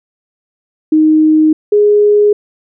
sine tone pair in turn, 311.1 / 415.3 Hz, D#4 / G#4, 0 / 0 cents, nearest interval perfect fourth, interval 500 cents, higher second, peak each -5 dBFS, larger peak neither, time 0.92-1.53 / 1.72-2.33 s, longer neither, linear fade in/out 5 ms, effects none

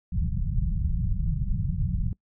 pink low-pass noise, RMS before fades -26 dBFS, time 0.12-2.13 s, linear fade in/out 2 ms, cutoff 190 Hz, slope 96 dB/octave, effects noise-tail reverb RT60 0.1 s tail -22 dB re dry

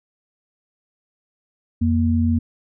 sine tone pair together, 87.31 / 234.8 Hz, F2 / A#3, 0 / +13 cents, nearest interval octave + perfect fourth, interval 1713 cents, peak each -18 dBFS, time 1.81-2.39 s, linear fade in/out 10 ms, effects none

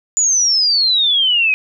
sine exponential sweep, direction down, 7050 to 2489 Hz, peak -11 dBFS, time 0.17-1.54 s, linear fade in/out 0 ms, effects none

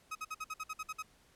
30% pulse tone bursts, 1268 Hz, D#6, 32 cents sharp, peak -35 dBFS, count 10, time 0.11-1.026 s, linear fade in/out 10 ms, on 43 ms, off 54 ms, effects pink hiss -66 dBFS RMS until 1.35 s + low-pass 12000 Hz 12 dB/octave

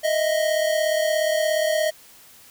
square tone pair together, 622.3 / 659.3 Hz, D#5 / E5, 0 / 0 cents, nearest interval minor second, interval 100 cents, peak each -21 / -26 dBFS, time 0.03-1.91 s, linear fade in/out 20 ms, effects white hiss -49 dBFS RMS until 2.5 s

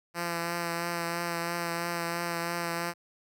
5% pulse tone with vibrato, 170.6 Hz, F3, 40 cents flat, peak -19 dBFS, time 0.14-2.94 s, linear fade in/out 50 ms, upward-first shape triangle, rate 3 Hz, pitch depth 21 cents each way, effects none

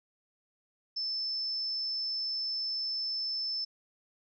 sine tone, 5274 Hz, E8, in tune, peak -31 dBFS, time 0.96-3.65 s, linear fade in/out 10 ms, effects none

